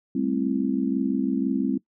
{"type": "chord", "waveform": "sine", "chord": "A minor seventh", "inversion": "third", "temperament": "just", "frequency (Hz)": [198, 220, 264, 330], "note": ["G3", "A3", "C4", "E4"], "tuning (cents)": [18, 0, 16, 2], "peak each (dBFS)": [-28, -29, -24, -30], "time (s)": [0.15, 1.78], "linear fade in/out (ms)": 5, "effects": ["noise-tail reverb RT60 0.1 s tail -21 dB re dry"]}